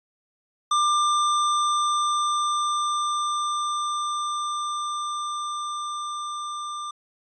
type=tone with level ramp; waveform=square; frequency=1192 Hz; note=D6; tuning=25 cents sharp; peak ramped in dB=-19 to -31 dBFS; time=0.71-6.91 s; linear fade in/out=5 ms; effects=resampled to 22050 Hz